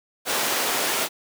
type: high-pass noise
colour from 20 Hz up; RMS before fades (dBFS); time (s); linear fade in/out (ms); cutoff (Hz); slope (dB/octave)
pink; -24; 0.25-1.09; 50; 440; 12
effects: none